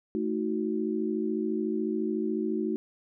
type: chord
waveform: sine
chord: D# diminished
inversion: second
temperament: equal with one note detuned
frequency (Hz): 220 / 316 / 370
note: A3 / D#4 / F#4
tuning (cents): 0 / +27 / 0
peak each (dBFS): -31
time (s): 0.15-2.76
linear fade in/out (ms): 0
effects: none